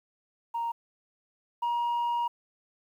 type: tone pair in turn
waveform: sine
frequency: 932.3 / 949.7 Hz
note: A#5 / A#5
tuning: 0 / +32 cents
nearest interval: unison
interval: 32 cents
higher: second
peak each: -27 / -23 dBFS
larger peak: second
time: 0.54-0.72 / 1.62-2.28 s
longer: second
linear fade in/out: 10 ms
effects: tanh soft clip ceiling -25 dBFS + 10-bit